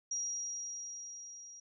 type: tone with level ramp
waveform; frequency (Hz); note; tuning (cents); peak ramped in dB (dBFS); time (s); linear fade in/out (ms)
sine; 5710; F8; +37; -33 to -49; 0.11-1.6; 5
effects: none